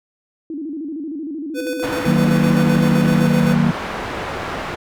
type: tone with vibrato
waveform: sine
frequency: 302.3 Hz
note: D#4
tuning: 50 cents flat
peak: -24 dBFS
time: 0.5-3.25 s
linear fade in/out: 2 ms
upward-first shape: square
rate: 13 Hz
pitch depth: 120 cents each way
type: tone with tremolo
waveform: square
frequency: 500 Hz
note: B4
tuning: 21 cents sharp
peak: -22 dBFS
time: 1.54-3.57 s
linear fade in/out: 50 ms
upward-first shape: square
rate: 7.8 Hz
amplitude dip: 45%
type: low-pass noise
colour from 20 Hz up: white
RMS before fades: -26 dBFS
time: 1.82-4.76 s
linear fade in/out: 20 ms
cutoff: 1400 Hz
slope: 12 dB/octave
type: chord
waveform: sine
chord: D# minor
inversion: none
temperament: just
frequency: 155.56 / 186.68 / 233.3 Hz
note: D#3 / F#3 / A#3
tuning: 0 / +16 / +2 cents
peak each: -17 dBFS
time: 2.06-3.71 s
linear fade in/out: 5 ms
effects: none